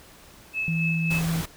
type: tone with tremolo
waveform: sine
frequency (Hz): 2600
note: E7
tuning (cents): -24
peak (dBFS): -24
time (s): 0.53-1.22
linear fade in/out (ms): 50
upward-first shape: sine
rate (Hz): 3.7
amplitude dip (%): 50
type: tone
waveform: sine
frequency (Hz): 164.5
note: E3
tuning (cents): -3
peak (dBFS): -23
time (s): 0.68-1.41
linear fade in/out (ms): 0
type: noise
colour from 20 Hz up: pink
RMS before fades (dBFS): -33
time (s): 1.1-1.46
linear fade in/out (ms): 10
effects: pink hiss -50 dBFS RMS until 1.56 s